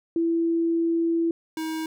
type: tone pair in turn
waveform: sine / square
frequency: 333.1 / 318.5 Hz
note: E4 / D#4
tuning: +18 / +41 cents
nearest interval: minor second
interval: 77 cents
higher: first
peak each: -20 / -28 dBFS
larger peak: first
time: 0.16-1.31 / 1.57-1.86 s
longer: first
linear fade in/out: 2 ms
effects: none